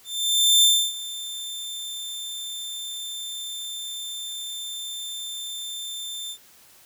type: tone with ADSR envelope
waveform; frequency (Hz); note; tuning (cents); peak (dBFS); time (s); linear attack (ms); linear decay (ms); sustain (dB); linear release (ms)
sawtooth; 3566; A7; +22; -10; 0.04-6.38; 590; 290; -18; 74
effects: white hiss -53 dBFS RMS until 6.85 s